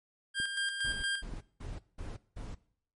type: tone with tremolo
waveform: 25% pulse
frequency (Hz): 1600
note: G6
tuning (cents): +35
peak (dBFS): -26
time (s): 0.34-1.23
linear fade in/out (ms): 50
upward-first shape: square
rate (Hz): 4.3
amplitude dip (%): 50
type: clicks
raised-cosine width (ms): 3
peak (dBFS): -32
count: 2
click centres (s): 0.401 / 1.337
type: noise bursts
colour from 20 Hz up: brown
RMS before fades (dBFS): -41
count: 5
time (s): 0.84-2.55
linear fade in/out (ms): 10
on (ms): 190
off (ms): 190
effects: noise-tail reverb RT60 0.6 s tail -20 dB re dry + MP3 48 kbps